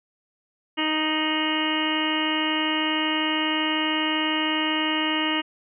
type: harmonic tone with a mistuned harmonic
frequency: 310.9 Hz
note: D#4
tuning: 1 cent flat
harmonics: 1 / 2 / 3 / 4 / 5 / 6 / 7 / 8 / 9 / 10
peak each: -26 / -35 / -31 / -33 / -38 / -31 / -32 / -36 / -27 / -36 dBFS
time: 0.77-5.42 s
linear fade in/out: 20 ms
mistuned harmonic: 9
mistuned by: +38 cents
effects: none